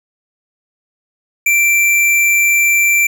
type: tone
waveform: square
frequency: 2349 Hz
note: D7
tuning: in tune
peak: -10 dBFS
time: 1.46-3.07 s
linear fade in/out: 5 ms
effects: none